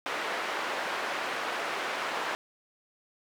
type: band-pass noise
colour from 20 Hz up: white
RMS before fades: -33 dBFS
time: 0.06-2.35 s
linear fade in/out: 0 ms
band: 410 to 1800 Hz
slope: 12 dB/octave
effects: none